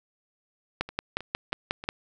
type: two click trains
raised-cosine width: 0.3 ms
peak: -10 / -23 dBFS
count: 7 / 4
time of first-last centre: 0.81-1.889 / 0.89-1.839 s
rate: 5.56 / 3.16 Hz
effects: none